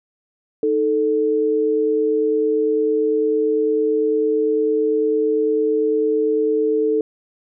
sine tone pair together, 311.1 / 440 Hz, D#4 / A4, 0 / 0 cents, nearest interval tritone, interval 600 cents, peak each -22 / -16 dBFS, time 0.63-7.01 s, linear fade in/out 2 ms, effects none

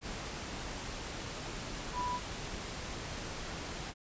sine tone in noise, 987.8 Hz, B5, in tune, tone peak -33 dBFS, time 1.93-2.2 s, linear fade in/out 50 ms, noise pink, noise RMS -41 dBFS, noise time 0.01-3.94 s, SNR +5 dB, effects resampled to 16000 Hz

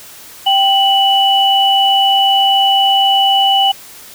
sine tone pair together, 784 / 2960 Hz, G5 / F#7, 0 / 0 cents, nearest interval octave + major seventh, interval 2300 cents, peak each -11 dBFS, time 0.46-3.72 s, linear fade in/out 10 ms, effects white hiss -36 dBFS RMS until 4.14 s

